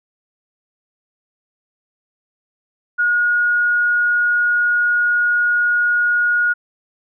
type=tone; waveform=sine; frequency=1442 Hz; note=F#6; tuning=45 cents flat; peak=-13 dBFS; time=2.98-6.54 s; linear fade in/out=20 ms; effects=none